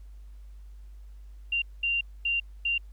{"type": "tone bursts at uneven times", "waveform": "sine", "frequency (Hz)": 2775, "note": "F7", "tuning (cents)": -12, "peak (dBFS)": -24, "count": 4, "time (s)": [[1.52, 1.62], [1.83, 2.01], [2.25, 2.4], [2.65, 2.78]], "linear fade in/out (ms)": 5, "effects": ["added 50 Hz sine -43 dBFS peak until 2.92 s", "pink hiss -69 dBFS RMS until 2.92 s"]}